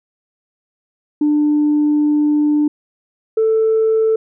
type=tone pair in turn; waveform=sine; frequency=297.6 / 442.4 Hz; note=D4 / A4; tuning=+23 / +9 cents; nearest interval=perfect fifth; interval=686 cents; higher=second; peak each=-10 dBFS; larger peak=neither; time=1.21-2.68 / 3.37-4.16 s; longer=first; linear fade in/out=5 ms; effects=tanh soft clip ceiling -8 dBFS